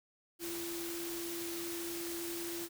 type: tone in noise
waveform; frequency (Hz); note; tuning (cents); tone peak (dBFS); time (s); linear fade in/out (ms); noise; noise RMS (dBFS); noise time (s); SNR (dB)
sine; 340.6; F4; -43; -40; 0.39-2.69; 50; white; -43; 0.39-2.69; 0
effects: none